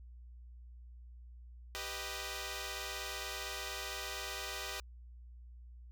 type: chord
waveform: 5% pulse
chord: G augmented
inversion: none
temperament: equal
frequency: 392 / 493.9 / 622.3 Hz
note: G4 / B4 / D#5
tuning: 0 / 0 / 0 cents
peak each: -33 dBFS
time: 1.75-4.8 s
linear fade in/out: 0 ms
effects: added 60 Hz sine -50 dBFS peak until 5.91 s